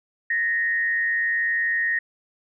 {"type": "tone with frequency modulation", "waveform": "sine", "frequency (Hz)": 1856, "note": "A#6", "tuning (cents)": -8, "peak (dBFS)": -20, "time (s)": [0.3, 1.99], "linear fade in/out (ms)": 5, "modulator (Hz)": 131, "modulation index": 0.48, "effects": []}